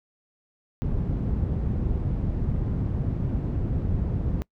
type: low-pass noise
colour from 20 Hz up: white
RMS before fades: -26 dBFS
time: 0.82-4.42 s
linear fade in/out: 0 ms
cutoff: 130 Hz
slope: 12 dB/octave
effects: noise-tail reverb RT60 0.1 s tail -25 dB re dry